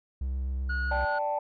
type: tone with vibrato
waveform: triangle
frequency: 65.41 Hz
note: C2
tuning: in tune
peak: -26 dBFS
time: 0.21-1.05 s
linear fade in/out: 5 ms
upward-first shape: triangle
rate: 7.9 Hz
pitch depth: 25 cents each way
type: tone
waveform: triangle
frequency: 1451 Hz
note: F#6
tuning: 34 cents flat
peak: -28 dBFS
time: 0.69-1.19 s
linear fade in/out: 10 ms
type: chord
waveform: sine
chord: D suspended fourth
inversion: none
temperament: equal with one note detuned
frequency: 587.3 / 778.1 / 880 Hz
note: D5 / G5 / A5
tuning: 0 / -13 / 0 cents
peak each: -30 / -33 / -29 dBFS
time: 0.91-1.39 s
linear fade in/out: 5 ms
effects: tanh soft clip ceiling -18 dBFS + resampled to 11025 Hz